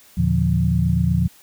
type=tone cluster; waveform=sine; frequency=80.6 / 117.3 / 144.8 / 173.4 Hz; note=E2 / A#2 / D3 / F3; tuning=-38 / +11 / -24 / -12 cents; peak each=-21 / -22 / -23 / -19 dBFS; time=0.17-1.28 s; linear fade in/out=10 ms; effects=white hiss -50 dBFS RMS until 1.42 s